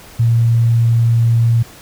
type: tone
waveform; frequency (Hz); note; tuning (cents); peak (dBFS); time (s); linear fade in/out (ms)
sine; 116.2; A#2; -5; -9; 0.19-1.63; 10
effects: pink hiss -39 dBFS RMS until 1.81 s